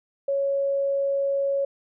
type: tone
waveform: sine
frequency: 554.4 Hz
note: C#5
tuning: in tune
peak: -21 dBFS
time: 0.28-1.65 s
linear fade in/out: 5 ms
effects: none